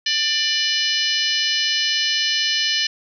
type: harmonic tone with a mistuned harmonic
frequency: 592 Hz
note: D5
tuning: 14 cents sharp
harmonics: 3 / 4 / 5 / 6 / 7 / 8 / 9 / 10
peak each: -26 / -29 / -22 / -31 / -24 / -31 / -25 / -31 dBFS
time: 0.06-2.87 s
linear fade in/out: 5 ms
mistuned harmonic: 9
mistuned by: -54 cents
effects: none